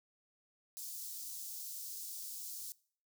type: high-pass noise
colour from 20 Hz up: white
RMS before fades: -45 dBFS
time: 0.77-2.72 s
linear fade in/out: 0 ms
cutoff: 4800 Hz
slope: 24 dB/octave
effects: noise-tail reverb RT60 0.5 s tail -22 dB re dry